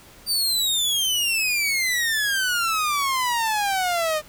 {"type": "exponential sweep", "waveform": "sawtooth", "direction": "down", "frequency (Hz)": [4699, 602], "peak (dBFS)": -17, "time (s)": [0.26, 4.22], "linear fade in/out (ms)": 50, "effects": ["pink hiss -48 dBFS RMS until 4.28 s"]}